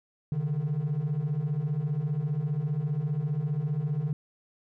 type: beating tone pair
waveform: triangle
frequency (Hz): 138 / 153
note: C#3 / D#3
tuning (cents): -7 / -29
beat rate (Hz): 15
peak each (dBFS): -28 / -25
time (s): 0.32-4.13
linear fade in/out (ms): 2
effects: tanh soft clip ceiling -21 dBFS